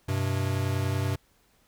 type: tone pair together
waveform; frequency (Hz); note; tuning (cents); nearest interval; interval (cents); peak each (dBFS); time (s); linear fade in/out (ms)
square; 96.9 / 127.49; G2 / C3; -20 / -45; perfect fourth; 475; -28 / -30; 0.08-1.16; 10
effects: pink hiss -65 dBFS RMS until 1.67 s